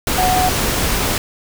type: tone in noise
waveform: sine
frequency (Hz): 737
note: F#5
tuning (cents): -7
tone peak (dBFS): -14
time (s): 0.18-0.49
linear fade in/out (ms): 2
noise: pink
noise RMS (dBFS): -18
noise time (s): 0.07-1.18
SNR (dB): +1
effects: none